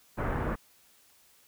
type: low-pass noise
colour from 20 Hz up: pink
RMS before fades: -31 dBFS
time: 0.17-0.56 s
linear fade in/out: 20 ms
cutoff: 1700 Hz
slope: 24 dB/octave
effects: white hiss -62 dBFS RMS until 1.47 s